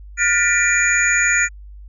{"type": "tone cluster", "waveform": "sine", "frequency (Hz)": [1429, 1787, 1961, 2384, 6810], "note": ["F6", "A6", "B6", "D7", "G#8"], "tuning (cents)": [39, 26, -13, 25, 42], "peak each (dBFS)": -20, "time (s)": [0.17, 1.49], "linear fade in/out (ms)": 50, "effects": ["added 50 Hz sine -35 dBFS peak until 1.88 s"]}